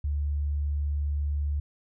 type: tone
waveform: sine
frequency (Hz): 72.7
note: D2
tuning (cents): -17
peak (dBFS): -25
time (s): 0.04-1.6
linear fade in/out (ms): 5
effects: none